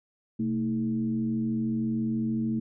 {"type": "tone with frequency modulation", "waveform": "sine", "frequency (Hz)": 223.9, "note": "A3", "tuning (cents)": 30, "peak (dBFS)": -25, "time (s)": [0.39, 2.6], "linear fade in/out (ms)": 10, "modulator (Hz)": 93.9, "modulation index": 0.7, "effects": []}